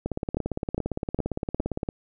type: two click trains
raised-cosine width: 2 ms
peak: -14 / -13 dBFS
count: 33 / 4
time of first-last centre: 0.06-1.889 / 0.37-1.6 s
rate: 17.5 / 2.44 Hz
effects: none